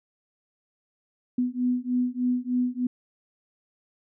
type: beating tone pair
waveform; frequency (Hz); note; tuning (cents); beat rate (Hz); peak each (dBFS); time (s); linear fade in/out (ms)
sine; 246.9 / 250.2; B3 / B3; 0 / +23; 3.3; -26; 1.38-2.87; 5
effects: none